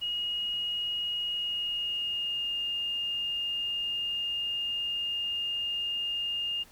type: tone with pitch glide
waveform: sine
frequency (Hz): 2880 to 2824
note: F#7 to F7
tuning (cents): -47 to +19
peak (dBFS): -29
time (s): 0.01-6.64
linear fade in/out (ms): 20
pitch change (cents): -34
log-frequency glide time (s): 1.25-2.56
effects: pink hiss -56 dBFS RMS until 6.71 s